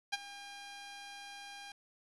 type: tone with ADSR envelope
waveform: 10% pulse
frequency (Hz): 805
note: G5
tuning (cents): +46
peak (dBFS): -22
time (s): 0.12-1.72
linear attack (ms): 17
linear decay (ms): 27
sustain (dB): -17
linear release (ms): 3
effects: resampled to 22050 Hz + 10-bit